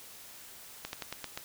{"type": "slowing click train", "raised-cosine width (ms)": 0.2, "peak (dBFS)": -19, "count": 6, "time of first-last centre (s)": [0.85, 1.375], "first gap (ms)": 81, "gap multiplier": 1.13, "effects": ["white hiss -50 dBFS RMS until 1.44 s"]}